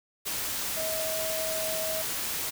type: tone in noise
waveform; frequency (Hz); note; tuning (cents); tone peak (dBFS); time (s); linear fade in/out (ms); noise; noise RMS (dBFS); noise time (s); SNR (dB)
sine; 638; D#5; +43; -32; 0.76-2.03; 20; white; -32; 0.25-2.51; -3
effects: none